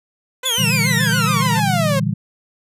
10% pulse tone with vibrato, 490 Hz, B4, 14 cents flat, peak -17 dBFS, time 0.43-1.6 s, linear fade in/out 5 ms, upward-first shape sine, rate 7.1 Hz, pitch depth 130 cents each way
sawtooth exponential sweep, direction down, 3528 to 523.3 Hz, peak -14 dBFS, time 0.45-2 s, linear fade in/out 10 ms
sine chord, E half-diminished seventh, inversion second, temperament equal with one note detuned, 116.54 / 146.83 / 164.81 / 197.7 Hz, Bb2 / D3 / E3 / G3, 0 / 0 / 0 / +15 cents, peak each -22 dBFS, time 0.58-2.14 s, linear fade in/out 10 ms
effects resampled to 32000 Hz

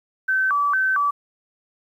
sine tone with vibrato, 1331 Hz, E6, 16 cents sharp, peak -17 dBFS, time 0.28-1.11 s, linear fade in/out 10 ms, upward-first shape square, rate 2.2 Hz, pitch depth 250 cents each way, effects 9-bit

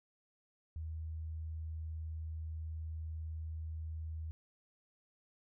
sine tone, 79.6 Hz, D#2, 40 cents sharp, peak -39 dBFS, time 0.76-4.31 s, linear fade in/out 0 ms, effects none

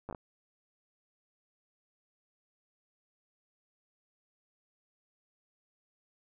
slowing click train, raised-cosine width 1 ms, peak -27 dBFS, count 5, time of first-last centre 0.09-0.148 s, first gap 9 ms, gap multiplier 1.33, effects none

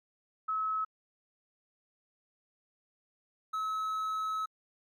sine / triangle tone pair in turn, 1290 / 1290 Hz, E6 / E6, -38 / -38 cents, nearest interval unison, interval 0 cents, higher neither, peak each -29 / -29 dBFS, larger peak neither, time 0.48-0.85 / 3.53-4.46 s, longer second, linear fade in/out 10 ms, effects MP3 96 kbps

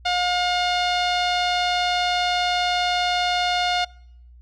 sawtooth tone with low-pass filter, 715 Hz, F5, 41 cents sharp, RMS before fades -22 dBFS, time 0.05-3.85 s, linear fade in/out 10 ms, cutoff 4000 Hz, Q 2.7, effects noise-tail reverb RT60 0.7 s tail -25 dB re dry + added 60 Hz sine -44 dBFS peak until 4.41 s

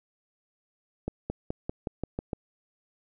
accelerating click train, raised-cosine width 2 ms, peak -17 dBFS, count 8, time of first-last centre 1.08-2.332 s, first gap 220 ms, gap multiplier 0.93, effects none

